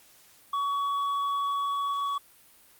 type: tone with hard clipping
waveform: sine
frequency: 1127 Hz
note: C#6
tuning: 28 cents sharp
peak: -27 dBFS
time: 0.53-2.18 s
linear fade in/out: 5 ms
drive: 4 dB
effects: white hiss -57 dBFS RMS until 2.79 s + Opus 48 kbps